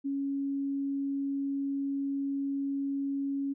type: tone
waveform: sine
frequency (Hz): 277.2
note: C#4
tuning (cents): 0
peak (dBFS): -29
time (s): 0.04-3.54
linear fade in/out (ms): 20
effects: none